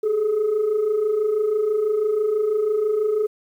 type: tone pair together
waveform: sine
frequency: 403.3 / 429.4 Hz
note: G4 / A4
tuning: +49 / -42 cents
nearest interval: minor second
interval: 109 cents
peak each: -24 / -17 dBFS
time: 0.03-3.27 s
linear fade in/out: 10 ms
effects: tanh soft clip ceiling -15 dBFS + 9-bit